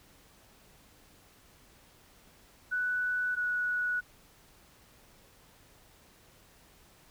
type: tone pair in turn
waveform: sine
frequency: 1485 / 1468.8 Hz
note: F#6 / F#6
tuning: +6 / -13 cents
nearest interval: unison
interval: 19 cents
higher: first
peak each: -28 dBFS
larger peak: neither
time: 2.71-3.36 / 3.36-4.01 s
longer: neither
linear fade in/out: 20 ms
effects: pink hiss -60 dBFS RMS until 7.1 s

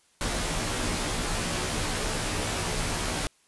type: noise with comb filter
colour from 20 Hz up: pink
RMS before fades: -29 dBFS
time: 0.21-3.27 s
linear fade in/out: 0 ms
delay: 15 ms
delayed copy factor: -0.9
effects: white hiss -64 dBFS RMS until 3.47 s + resampled to 24000 Hz

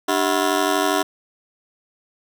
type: ring-modulated tone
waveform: 15% pulse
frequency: 344.2 Hz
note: F4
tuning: 25 cents flat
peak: -8 dBFS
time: 0.08-1.03 s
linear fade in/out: 10 ms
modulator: 46.2 Hz
effects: none

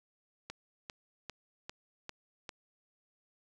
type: click train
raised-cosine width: 0.2 ms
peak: -24 dBFS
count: 6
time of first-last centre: 0.5-2.492 s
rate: 2.51 Hz
effects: none

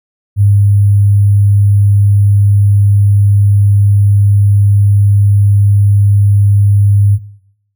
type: tone with sample-and-hold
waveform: sine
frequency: 101.1 Hz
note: G#2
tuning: 46 cents flat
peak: -4 dBFS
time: 0.36-7.19 s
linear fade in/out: 50 ms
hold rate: 11025 Hz
effects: noise-tail reverb RT60 0.8 s tail -22 dB re dry

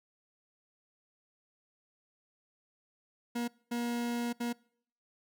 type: tone bursts at uneven times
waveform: 40% pulse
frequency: 238.2 Hz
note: A#3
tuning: 38 cents sharp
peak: -31 dBFS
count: 3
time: 3.35-3.48 / 3.71-4.33 / 4.4-4.53 s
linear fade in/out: 10 ms
effects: noise-tail reverb RT60 0.6 s tail -24 dB re dry

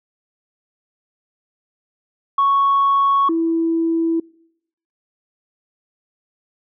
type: tone pair in turn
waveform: sine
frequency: 1108.7 / 329.6 Hz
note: C#6 / E4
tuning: 0 / 0 cents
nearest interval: octave + major sixth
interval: 2100 cents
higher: first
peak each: -11 / -15 dBFS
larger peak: first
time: 2.38-3.29 / 3.29-4.2 s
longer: neither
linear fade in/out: 5 ms
effects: noise-tail reverb RT60 0.8 s tail -26 dB re dry + tanh soft clip ceiling -9 dBFS

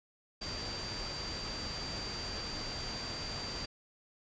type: tone in noise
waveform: sine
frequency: 4699 Hz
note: D8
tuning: in tune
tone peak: -41 dBFS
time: 0.41-3.66 s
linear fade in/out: 10 ms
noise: pink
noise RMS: -41 dBFS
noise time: 0.41-3.66 s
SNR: -3 dB
effects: resampled to 16000 Hz

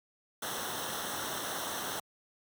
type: noise with comb filter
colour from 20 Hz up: pink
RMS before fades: -37 dBFS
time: 0.42-2 s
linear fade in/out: 5 ms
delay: 0.42 ms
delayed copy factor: -0.75
effects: high-pass 100 Hz 12 dB/octave

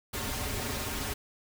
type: noise with comb filter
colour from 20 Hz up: pink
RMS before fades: -34 dBFS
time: 0.13-1.14 s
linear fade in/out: 10 ms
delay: 6 ms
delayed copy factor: -0.9
effects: none

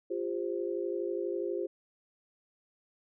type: chord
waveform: sine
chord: F suspended second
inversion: none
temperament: equal with one note detuned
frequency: 349.2 / 401.4 / 523.3 Hz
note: F4 / G4 / C5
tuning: 0 / +41 / 0 cents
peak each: -34 / -35 / -38 dBFS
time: 0.1-1.67 s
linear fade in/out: 10 ms
effects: none

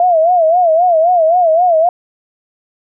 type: tone with vibrato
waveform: sine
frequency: 679 Hz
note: F5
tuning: 49 cents flat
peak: -7 dBFS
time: 0-1.89 s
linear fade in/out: 2 ms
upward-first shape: sine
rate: 3.8 Hz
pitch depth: 130 cents each way
effects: none

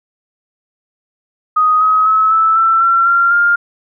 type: tone with pitch steps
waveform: sine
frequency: 1249 / 1270.1 / 1291.6 / 1313.4 / 1335.6 / 1358.1 / 1381.1 / 1404.4 Hz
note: D#6 / D#6 / E6 / E6 / E6 / F6 / F6 / F6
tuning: +6 / +35 / -36 / -7 / +22 / -49 / -20 / +9 cents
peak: -8 dBFS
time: 1.56-3.56 s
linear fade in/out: 10 ms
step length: 250 ms
effects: none

